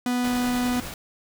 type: tone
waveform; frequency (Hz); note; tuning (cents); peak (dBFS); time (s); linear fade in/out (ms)
45% pulse; 246.9; B3; 0; -22; 0.06-0.8; 2
type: noise with tremolo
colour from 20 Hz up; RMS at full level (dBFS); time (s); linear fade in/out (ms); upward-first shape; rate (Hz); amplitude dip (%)
pink; -34; 0.24-0.94; 2; triangle; 10; 35
effects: none